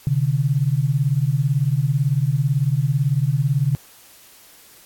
sine beating tone pair, 129.7 / 147.7 Hz, C3 / D3, -15 / +10 cents, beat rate 18 Hz, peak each -19 / -19 dBFS, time 0.07-3.75 s, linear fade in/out 0 ms, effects white hiss -48 dBFS RMS until 4.85 s + AAC 64 kbps

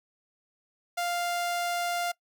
sawtooth tone, 698.5 Hz, F5, in tune, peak -24 dBFS, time 0.97-2.12 s, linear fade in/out 10 ms, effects noise-tail reverb RT60 0.1 s tail -22 dB re dry

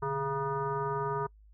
sine tone with frequency modulation, 685 Hz, F5, 34 cents flat, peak -29 dBFS, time 0.02-1.27 s, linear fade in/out 10 ms, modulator 270 Hz, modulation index 2.1, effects noise-tail reverb RT60 0.1 s tail -26 dB re dry + added 52 Hz sine -54 dBFS peak until 1.53 s

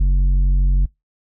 sine tone with tanh clipping, 46.25 Hz, F#1, in tune, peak -13 dBFS, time 0-0.86 s, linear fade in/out 10 ms, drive 7 dB, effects noise-tail reverb RT60 0.2 s tail -25 dB re dry

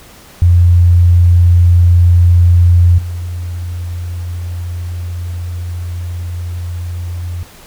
sine tone with level steps, 87.31 Hz, F2, in tune, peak -4 / -18 dBFS, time 0.42-7.43 s, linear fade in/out 0 ms, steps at 2.98 s, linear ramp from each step 5 ms, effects pink hiss -39 dBFS RMS until 7.66 s

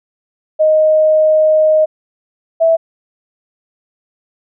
sine tone pair in turn, 622.3 / 656.1 Hz, D#5 / E5, 0 / -8 cents, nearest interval minor second, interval 92 cents, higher second, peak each -7 dBFS, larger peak neither, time 0.59-1.86 / 2.6-2.77 s, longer first, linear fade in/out 20 ms, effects none

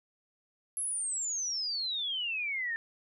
sine exponential sweep, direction down, 11175 to 1777 Hz, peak -31 dBFS, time 0.77-2.76 s, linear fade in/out 0 ms, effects none

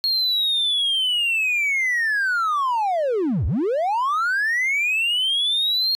triangle linear two-way sweep, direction down then up, 4285 to 59.9 to 4285 Hz, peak -16 dBFS, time 0.04-5.95 s, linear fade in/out 0 ms, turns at 3.46 s, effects tanh soft clip ceiling -13 dBFS

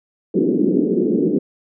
white band-pass noise, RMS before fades -17 dBFS, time 0.34-1.39 s, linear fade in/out 5 ms, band 180 to 410 Hz, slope 48 dB/octave, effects none

